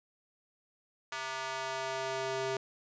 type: tone with high-pass filter sweep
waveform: square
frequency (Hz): 132.4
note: C3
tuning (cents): +21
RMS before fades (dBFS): -36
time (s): 1.12-2.57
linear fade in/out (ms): 2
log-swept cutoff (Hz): 1200 to 400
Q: 1.3
effects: resampled to 16000 Hz + 10-bit